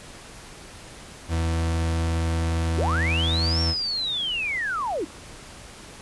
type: tone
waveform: 40% pulse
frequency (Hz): 82.41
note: E2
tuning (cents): 0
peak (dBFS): -21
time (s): 1.28-3.75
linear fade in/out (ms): 50
type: linear two-way sweep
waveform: sine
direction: up then down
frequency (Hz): 267.7 to 5520 to 267.7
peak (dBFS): -24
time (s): 2.77-5.05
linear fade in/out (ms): 10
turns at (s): 3.61
effects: pink hiss -43 dBFS RMS until 6.01 s + resampled to 24000 Hz